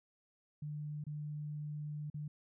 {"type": "tone with dropouts", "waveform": "sine", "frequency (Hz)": 149.3, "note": "D3", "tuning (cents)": 29, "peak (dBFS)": -39, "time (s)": [0.62, 2.28], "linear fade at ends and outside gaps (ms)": 5, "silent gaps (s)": [[1.04, 1.066], [2.101, 2.142]], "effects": []}